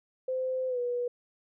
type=tone with pitch glide; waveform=sine; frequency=516 to 487 Hz; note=C5 to B4; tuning=-24 to -24 cents; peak=-28 dBFS; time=0.28-1.08 s; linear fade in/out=5 ms; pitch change=-100 cents; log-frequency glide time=0.68-0.79 s; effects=none

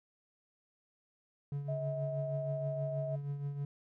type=tone with tremolo; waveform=triangle; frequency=142.2 Hz; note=C#3; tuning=45 cents sharp; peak=-31 dBFS; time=1.52-3.65 s; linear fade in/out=2 ms; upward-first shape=triangle; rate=6.3 Hz; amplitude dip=60%
type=tone; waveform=sine; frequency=641 Hz; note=E5; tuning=49 cents flat; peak=-36 dBFS; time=1.68-3.16 s; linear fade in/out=10 ms
effects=none

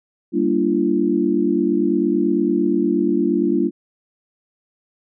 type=chord; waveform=sine; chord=G minor seventh; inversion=none; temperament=equal with one note detuned; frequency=196 / 233.1 / 293.7 / 342.4 Hz; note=G3 / Bb3 / D4 / F4; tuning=0 / 0 / 0 / -34 cents; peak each=-23 / -22 / -20 / -19 dBFS; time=0.32-3.71 s; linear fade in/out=50 ms; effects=none

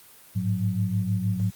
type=tone cluster; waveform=sine; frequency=103.3 / 109.7 / 182.7 Hz; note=G#2 / A2 / F#3; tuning=-9 / -5 / -22 cents; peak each=-27 dBFS; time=0.35-1.51 s; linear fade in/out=20 ms; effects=white hiss -51 dBFS RMS until 1.55 s + Opus 32 kbps

